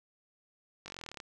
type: slowing click train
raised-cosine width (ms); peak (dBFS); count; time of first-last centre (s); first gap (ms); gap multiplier
0.2; -26; 15; 0.86-1.202; 20; 1.03
effects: none